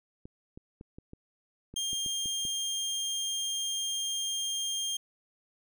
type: clicks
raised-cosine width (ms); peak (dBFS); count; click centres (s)
3; -32; 10; 0.255 / 0.575 / 0.811 / 0.985 / 1.134 / 1.74 / 1.931 / 2.062 / 2.258 / 2.452
type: tone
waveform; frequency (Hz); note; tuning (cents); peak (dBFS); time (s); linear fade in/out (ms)
25% pulse; 3202; G7; +36; -27; 1.76-4.97; 5
effects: none